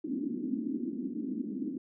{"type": "band-pass noise", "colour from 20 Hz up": "white", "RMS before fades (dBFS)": -35, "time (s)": [0.04, 1.78], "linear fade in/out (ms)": 5, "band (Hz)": [220, 300], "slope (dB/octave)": 48, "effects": []}